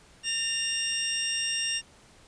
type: tone pair together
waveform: 20% pulse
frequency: 1816.6 / 2794 Hz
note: A#6 / F7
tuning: -45 / 0 cents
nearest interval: perfect fifth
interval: 745 cents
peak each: -30 / -23 dBFS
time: 0.23-1.82 s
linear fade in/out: 50 ms
effects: pink hiss -56 dBFS RMS until 2.27 s + resampled to 22050 Hz